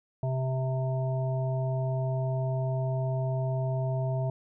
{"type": "harmonic tone", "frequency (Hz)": 130.81, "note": "C3", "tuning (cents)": 0, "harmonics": [1, 3, 5, 7], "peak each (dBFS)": [-27, -40, -34, -43], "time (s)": [0.23, 4.3], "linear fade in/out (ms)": 2, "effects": []}